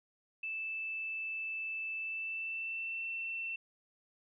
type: tone with pitch glide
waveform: sine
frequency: 2637 to 2688 Hz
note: E7 to E7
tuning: 0 to +33 cents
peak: -36 dBFS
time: 0.43-3.56 s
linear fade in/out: 5 ms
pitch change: +33 cents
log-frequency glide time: 1.96-3.07 s
effects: none